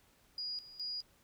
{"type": "tone with tremolo", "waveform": "sine", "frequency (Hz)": 4886, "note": "D#8", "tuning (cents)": -32, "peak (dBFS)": -37, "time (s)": [0.38, 1.02], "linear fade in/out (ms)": 2, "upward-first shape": "square", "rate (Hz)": 2.4, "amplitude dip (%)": 80, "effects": ["pink hiss -68 dBFS RMS until 1.23 s"]}